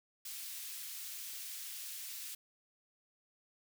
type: high-pass noise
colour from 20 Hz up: white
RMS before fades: -45 dBFS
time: 0.25-2.35 s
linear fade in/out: 5 ms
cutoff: 2400 Hz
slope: 12 dB/octave
effects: none